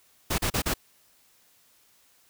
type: noise bursts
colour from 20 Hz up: pink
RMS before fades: -26 dBFS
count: 4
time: 0.3-0.74 s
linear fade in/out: 10 ms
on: 83 ms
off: 36 ms
effects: white hiss -62 dBFS RMS until 2.29 s